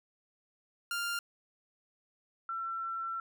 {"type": "tone pair in turn", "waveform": ["sawtooth", "sine"], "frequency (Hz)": [1396.9, 1347.3], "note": ["F6", "E6"], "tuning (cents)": [0, 37], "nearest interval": "minor second", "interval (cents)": 63, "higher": "first", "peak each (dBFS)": [-29, -34], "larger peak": "first", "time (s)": [[0.91, 1.19], [2.49, 3.2]], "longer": "second", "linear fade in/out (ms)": 2, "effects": []}